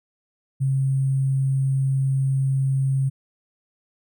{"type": "tone with sample-and-hold", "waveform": "sine", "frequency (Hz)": 134.6, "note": "C3", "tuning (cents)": 49, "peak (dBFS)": -18, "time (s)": [0.6, 3.1], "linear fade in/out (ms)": 20, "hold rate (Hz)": 8820, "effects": []}